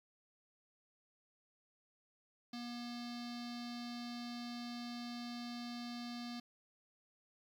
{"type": "tone with low-pass filter", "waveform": "square", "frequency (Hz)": 240, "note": "B3", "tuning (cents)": -49, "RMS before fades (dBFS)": -45, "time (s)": [2.53, 6.4], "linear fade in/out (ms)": 5, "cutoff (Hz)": 4600, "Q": 4.5, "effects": ["11-bit"]}